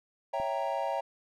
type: chord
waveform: triangle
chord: C# diminished seventh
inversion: none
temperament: equal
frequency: 554.4 / 659.3 / 784 / 932.3 Hz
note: C#5 / E5 / G5 / Bb5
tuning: 0 / 0 / 0 / 0 cents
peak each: -33 dBFS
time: 0.33-1.01 s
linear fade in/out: 10 ms
type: click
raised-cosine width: 3 ms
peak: -32 dBFS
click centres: 0.4 s
effects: none